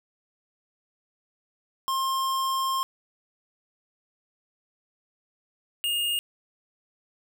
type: tone pair in turn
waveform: square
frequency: 1063 / 2838 Hz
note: C6 / F7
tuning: +27 / +27 cents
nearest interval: octave + perfect fourth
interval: 1700 cents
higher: second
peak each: -25 dBFS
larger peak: neither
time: 1.88-2.83 / 5.84-6.19 s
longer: first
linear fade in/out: 0 ms
effects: none